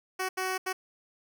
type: tone bursts at uneven times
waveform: 10% pulse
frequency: 374.3 Hz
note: F#4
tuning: 20 cents sharp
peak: -21 dBFS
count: 3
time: 0.19-0.29 / 0.37-0.58 / 0.66-0.73 s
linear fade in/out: 10 ms
effects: none